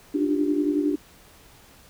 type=tone cluster; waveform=sine; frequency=293.7 / 304.6 / 352 / 392.1 Hz; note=D4 / D#4 / F4 / G4; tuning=0 / -37 / +14 / 0 cents; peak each=-22 / -29 / -29 / -29 dBFS; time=0.14-0.96 s; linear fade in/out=10 ms; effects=pink hiss -52 dBFS RMS until 1.89 s